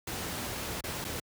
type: noise with dropouts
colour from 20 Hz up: pink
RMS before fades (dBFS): -36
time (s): 0.07-1.2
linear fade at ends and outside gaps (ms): 5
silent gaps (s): 0.809-0.838 / 1.044-1.048
effects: high-pass 60 Hz 12 dB/octave